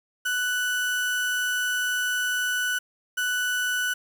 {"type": "tone pair in turn", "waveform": "35% pulse", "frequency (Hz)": [1486, 1486], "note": ["F#6", "F#6"], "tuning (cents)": [7, 7], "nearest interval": "unison", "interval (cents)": 0, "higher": "neither", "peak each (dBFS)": -22, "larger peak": "neither", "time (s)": [[0.25, 2.79], [3.17, 3.94]], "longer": "first", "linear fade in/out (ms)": 10, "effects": ["8-bit"]}